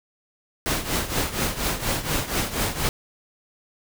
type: noise with tremolo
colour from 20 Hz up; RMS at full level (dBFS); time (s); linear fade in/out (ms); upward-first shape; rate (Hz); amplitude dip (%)
pink; -22; 0.66-2.89; 0; triangle; 4.2; 80
effects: none